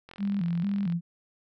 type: click train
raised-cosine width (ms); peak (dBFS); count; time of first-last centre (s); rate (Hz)
0.3; -30; 37; 0.09-0.923; 43.2
type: tone with vibrato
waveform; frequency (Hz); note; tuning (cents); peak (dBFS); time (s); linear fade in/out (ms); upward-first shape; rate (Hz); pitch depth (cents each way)
sine; 185; F#3; 0; -25; 0.18-1.01; 50; square; 2.2; 140
effects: none